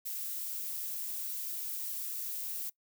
violet noise, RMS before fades -38 dBFS, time 0.05-2.7 s, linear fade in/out 10 ms, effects noise-tail reverb RT60 0.1 s tail -21 dB re dry

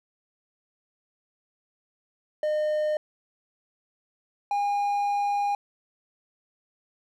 triangle tone pair in turn, 609 / 812.9 Hz, D#5 / G#5, -37 / -37 cents, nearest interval perfect fourth, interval 500 cents, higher second, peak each -21 dBFS, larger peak neither, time 2.43-2.97 / 4.51-5.55 s, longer second, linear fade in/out 2 ms, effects none

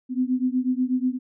sine beating tone pair, 250.8 / 259 Hz, B3 / C4, +27 / -17 cents, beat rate 8.2 Hz, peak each -23 / -24 dBFS, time 0.09-1.19 s, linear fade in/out 50 ms, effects none

